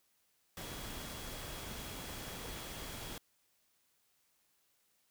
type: tone in noise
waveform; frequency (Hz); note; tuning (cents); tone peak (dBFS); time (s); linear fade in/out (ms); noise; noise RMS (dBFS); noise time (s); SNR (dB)
sine; 3322; G#7; 0; -55; 0.57-3.18; 2; pink; -45; 0.57-3.18; -13
effects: white hiss -75 dBFS RMS until 5.1 s